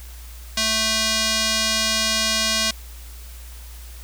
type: tone with band-pass filter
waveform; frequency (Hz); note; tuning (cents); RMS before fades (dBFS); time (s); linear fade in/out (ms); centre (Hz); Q
square; 220; A3; 0; -21; 0.57-2.71; 5; 4900; 1.3
effects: added 59 Hz sine -36 dBFS peak until 4.03 s + white hiss -45 dBFS RMS until 4.03 s